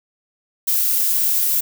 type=noise; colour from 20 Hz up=violet; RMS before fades=-18 dBFS; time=0.67-1.61 s; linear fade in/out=10 ms; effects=none